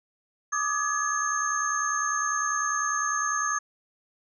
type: tone cluster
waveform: sine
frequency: 1175 / 1245 / 1689 / 6390 Hz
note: D6 / D#6 / G#6 / G8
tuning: +1 / +1 / +29 / +32 cents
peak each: -30 dBFS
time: 0.52-3.59 s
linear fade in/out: 10 ms
effects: none